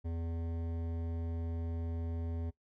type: tone with hard clipping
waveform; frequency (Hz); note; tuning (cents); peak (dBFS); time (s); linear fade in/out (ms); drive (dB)
triangle; 83.3; E2; +19; -37; 0.04-2.51; 20; 18
effects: noise-tail reverb RT60 0.1 s tail -19 dB re dry